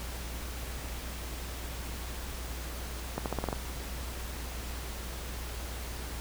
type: accelerating click train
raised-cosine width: 1 ms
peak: -17 dBFS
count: 7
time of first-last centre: 3.18-3.528 s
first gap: 78 ms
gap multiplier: 0.88
effects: added 60 Hz sine -38 dBFS peak until 6.2 s + pink hiss -42 dBFS RMS until 6.2 s